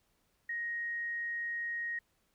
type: tone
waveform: sine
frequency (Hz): 1875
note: A#6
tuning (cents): +10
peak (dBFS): -34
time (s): 0.49-1.99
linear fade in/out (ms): 5
effects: pink hiss -75 dBFS RMS until 2.34 s